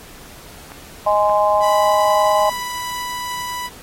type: clicks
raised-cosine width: 0.5 ms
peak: -20 dBFS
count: 2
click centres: 0.719 / 1.297 s
type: harmonic tone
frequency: 207.7 Hz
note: G#3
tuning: in tune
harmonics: 3 / 4 / 5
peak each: -16 / -17 / -18 dBFS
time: 1.06-2.5 s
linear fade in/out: 10 ms
type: tone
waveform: sawtooth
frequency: 987.8 Hz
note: B5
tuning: in tune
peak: -20 dBFS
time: 1.6-3.7 s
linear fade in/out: 50 ms
effects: pink hiss -41 dBFS RMS until 3.82 s + AAC 48 kbps